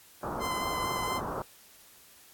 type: low-pass noise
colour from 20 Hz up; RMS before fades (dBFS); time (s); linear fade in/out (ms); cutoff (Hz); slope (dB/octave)
white; -35; 0.23-1.42; 2; 1300; 48
type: tone with vibrato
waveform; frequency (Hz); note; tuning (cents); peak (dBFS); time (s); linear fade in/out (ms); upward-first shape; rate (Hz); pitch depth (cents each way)
sawtooth; 1030; C6; -28; -28; 0.39-1.21; 50; square; 4.4; 11
effects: white hiss -56 dBFS RMS until 2.33 s + AAC 64 kbps